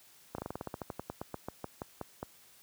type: slowing click train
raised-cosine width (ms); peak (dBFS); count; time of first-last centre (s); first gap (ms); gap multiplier
1; -23; 20; 0.35-2.229; 33; 1.11
effects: white hiss -60 dBFS RMS until 2.62 s + high-pass 60 Hz 12 dB/octave